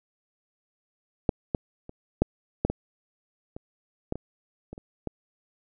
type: clicks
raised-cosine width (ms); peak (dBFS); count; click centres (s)
2; -7 / -11 / -27 / -6 / -8 / -15 / -24 / -14 / -21 / -25 / -28 / -17; 12; 1.292 / 1.548 / 1.894 / 2.22 / 2.65 / 2.7 / 3.565 / 4.124 / 4.156 / 4.73 / 4.779 / 5.073
effects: none